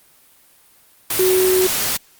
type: tone in noise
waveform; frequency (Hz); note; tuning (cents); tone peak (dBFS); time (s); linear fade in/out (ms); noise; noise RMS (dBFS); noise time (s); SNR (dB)
sine; 371.7; F#4; +8; -13; 1.19-1.67; 5; white; -20; 1.1-1.97; +4
effects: white hiss -52 dBFS RMS until 2.19 s + Opus 32 kbps